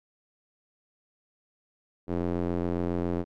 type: tone with band-pass filter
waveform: square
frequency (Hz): 43.65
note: F1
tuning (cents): 0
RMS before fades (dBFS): -29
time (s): 2.07-3.25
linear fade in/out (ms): 50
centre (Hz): 350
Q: 1.2
effects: none